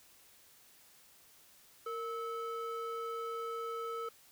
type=ring-modulated tone; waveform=triangle; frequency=881 Hz; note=A5; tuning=2 cents sharp; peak=-32 dBFS; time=1.86-4.09 s; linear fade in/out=5 ms; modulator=419 Hz; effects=white hiss -62 dBFS RMS until 4.31 s